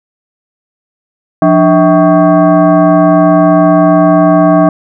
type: tone with frequency modulation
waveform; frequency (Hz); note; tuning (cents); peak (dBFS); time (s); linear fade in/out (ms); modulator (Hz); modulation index
sine; 174.61; F3; 0; -3; 1.42-4.69; 2; 472; 1.6
effects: none